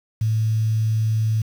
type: tone with quantisation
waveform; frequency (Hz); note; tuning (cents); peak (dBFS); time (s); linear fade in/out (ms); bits
sine; 110; A2; 0; -17; 0.21-1.42; 5; 7
effects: none